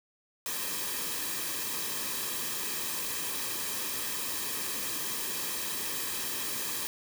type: noise with comb filter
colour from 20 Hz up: white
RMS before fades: -34 dBFS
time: 0.46-6.87 s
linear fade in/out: 0 ms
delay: 1.4 ms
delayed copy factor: -0.6
effects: none